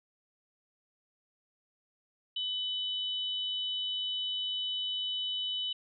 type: tone pair together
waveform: sine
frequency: 3000 / 3798 Hz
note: F#7 / A#7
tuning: +23 / +32 cents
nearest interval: major third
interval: 409 cents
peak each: -32 / -39 dBFS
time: 2.36-5.73 s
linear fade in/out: 5 ms
effects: none